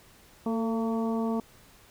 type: harmonic tone with a mistuned harmonic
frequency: 227.2 Hz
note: A#3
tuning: 44 cents flat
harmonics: 1 / 2 / 3 / 4 / 5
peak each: -27 / -33 / -37 / -39 / -41 dBFS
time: 0.46-1.4 s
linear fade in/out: 2 ms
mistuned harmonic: 2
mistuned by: -32 cents
effects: pink hiss -56 dBFS RMS until 1.9 s